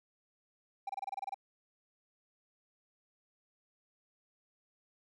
triangle tone bursts, 790 Hz, G5, 13 cents sharp, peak -33 dBFS, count 10, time 0.87-1.344 s, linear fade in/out 5 ms, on 24 ms, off 26 ms, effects none

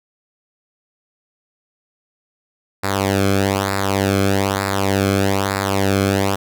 sawtooth tone with flanger, 98 Hz, G2, in tune, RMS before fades -18 dBFS, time 2.83-6.36 s, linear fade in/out 10 ms, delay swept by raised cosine 0.32 to 1.08 ms, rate 1.1 Hz, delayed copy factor -0.75, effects none

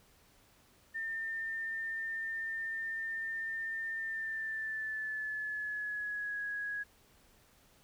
sine tone with pitch glide, 1804 to 1663.9 Hz, A6 to G#6, +43 to +3 cents, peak -35 dBFS, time 0.94-6.84 s, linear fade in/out 20 ms, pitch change -140 cents, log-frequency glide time 4-6.4 s, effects pink hiss -65 dBFS RMS until 7.83 s

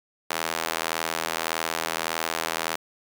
sawtooth tone with high-pass filter, 81.7 Hz, E2, 15 cents flat, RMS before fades -29 dBFS, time 0.3-2.76 s, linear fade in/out 5 ms, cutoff 750 Hz, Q 0.66, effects none

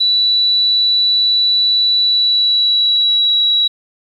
sine tone with pitch glide, 3951 to 3890 Hz, B7 to B7, 0 to -27 cents, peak -10 dBFS, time 0-3.68 s, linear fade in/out 10 ms, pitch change -27 cents, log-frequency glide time 2-3.35 s, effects 8-bit

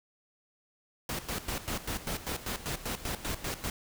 pink noise with tremolo, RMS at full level -34 dBFS, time 1.09-3.7 s, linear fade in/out 2 ms, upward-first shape square, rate 5.1 Hz, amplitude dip 75%, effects none

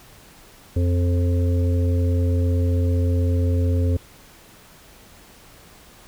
harmonic tone with a mistuned harmonic, 87.1 Hz, F2, 4 cents flat, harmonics 1 / 3 / 5 / 6, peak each -17 / -27 / -31 / -33 dBFS, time 0.76-3.97 s, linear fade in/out 5 ms, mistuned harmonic 6, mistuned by +28 cents, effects pink hiss -48 dBFS RMS until 6.07 s

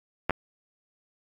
clicks, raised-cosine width 0.5 ms, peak -9 dBFS, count 2, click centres 0.296 / 0.307 s, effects AAC 48 kbps

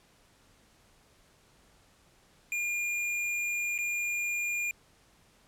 square tone with dropouts, 2414 Hz, D7, 47 cents sharp, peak -30 dBFS, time 2.52-4.71 s, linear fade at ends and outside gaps 1 ms, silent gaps 3.779-3.787 s, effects pink hiss -63 dBFS RMS until 5.47 s + low-pass 11000 Hz 12 dB/octave

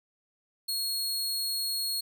sawtooth tone, 4310 Hz, C#8, 49 cents flat, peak -26 dBFS, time 0.68-2.01 s, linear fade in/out 10 ms, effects none

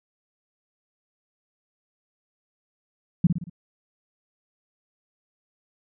sine tone with echo, 172.4 Hz, F3, 22 cents flat, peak -12 dBFS, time 3.24-3.27 s, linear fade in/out 5 ms, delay 57 ms, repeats 4, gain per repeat -6 dB, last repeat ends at 3.498 s, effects none

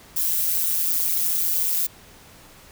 violet noise with amplitude modulation, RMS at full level -19 dBFS, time 0.16-1.87 s, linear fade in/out 10 ms, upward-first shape sine, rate 169 Hz, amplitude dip 75%, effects pink hiss -48 dBFS RMS until 2.71 s

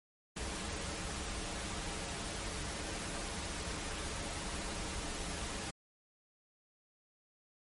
pink noise with comb filter, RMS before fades -40 dBFS, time 0.36-5.71 s, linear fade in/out 10 ms, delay 8 ms, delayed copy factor -0.5, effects MP3 48 kbps

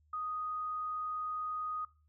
sine tone, 1244.5 Hz, D#6, in tune, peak -35 dBFS, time 0.13-1.85 s, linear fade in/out 5 ms, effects noise-tail reverb RT60 0.3 s tail -20 dB re dry + added 76 Hz sine -66 dBFS peak until 2.08 s

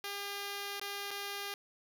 5% pulse tone with dropouts, 402.5 Hz, G4, 46 cents sharp, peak -27 dBFS, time 0.04-1.54 s, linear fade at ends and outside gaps 1 ms, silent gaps 0.797-0.814 / 1.107-1.112 s, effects none

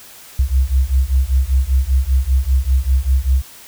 sine beating tone pair, 63.4 / 68.5 Hz, B1 / C#2, +46 / -20 cents, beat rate 5.1 Hz, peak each -15 dBFS, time 0.39-3.42 s, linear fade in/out 5 ms, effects white hiss -40 dBFS RMS until 3.67 s

